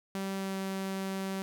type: tone with pitch glide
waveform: sawtooth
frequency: 193.9 to 192.45 Hz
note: G3 to G3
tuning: -19 to -32 cents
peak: -29 dBFS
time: 0.15-1.42 s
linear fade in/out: 0 ms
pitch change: -13 cents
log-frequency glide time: 0.34-0.56 s
effects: none